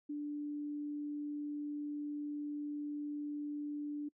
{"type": "tone", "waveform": "sine", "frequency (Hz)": 293.7, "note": "D4", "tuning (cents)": 0, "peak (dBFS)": -37, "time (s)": [0.09, 4.09], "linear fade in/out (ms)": 10, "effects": ["noise-tail reverb RT60 0.1 s tail -24 dB re dry"]}